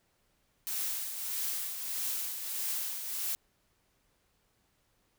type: noise with tremolo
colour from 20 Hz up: blue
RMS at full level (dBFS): -33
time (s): 0.67-3.35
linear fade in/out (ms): 0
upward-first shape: triangle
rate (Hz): 1.6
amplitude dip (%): 55
effects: pink hiss -73 dBFS RMS until 5.18 s